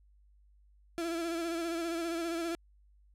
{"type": "tone with vibrato", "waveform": "35% pulse", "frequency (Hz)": 334.9, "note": "E4", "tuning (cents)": 27, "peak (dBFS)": -31, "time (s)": [0.98, 2.55], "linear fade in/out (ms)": 0, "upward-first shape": "sine", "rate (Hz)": 15, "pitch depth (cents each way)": 45, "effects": ["added 50 Hz sine -60 dBFS peak until 3.14 s", "low-pass 12000 Hz 12 dB/octave"]}